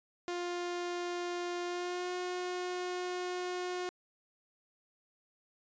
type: tone with pitch glide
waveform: sawtooth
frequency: 351.8 to 360.6 Hz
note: F4 to F#4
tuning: +13 to -45 cents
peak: -31 dBFS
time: 0.28-3.89 s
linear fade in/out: 0 ms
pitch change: +42 cents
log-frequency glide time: 1.65-2.12 s
effects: resampled to 16000 Hz